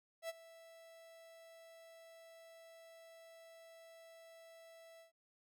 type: tone with ADSR envelope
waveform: 45% pulse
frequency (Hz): 659.3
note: E5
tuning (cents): 0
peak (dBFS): -39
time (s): 0.22-5.12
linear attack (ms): 71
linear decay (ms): 28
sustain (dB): -18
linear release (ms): 120
effects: none